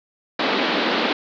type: band-pass noise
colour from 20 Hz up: pink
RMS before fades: -21 dBFS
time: 0.39-1.13 s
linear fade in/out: 5 ms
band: 210 to 4400 Hz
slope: 48 dB/octave
effects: none